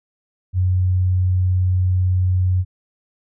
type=tone; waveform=sine; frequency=91.8 Hz; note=F#2; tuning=13 cents flat; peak=-14 dBFS; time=0.53-2.65 s; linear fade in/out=50 ms; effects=none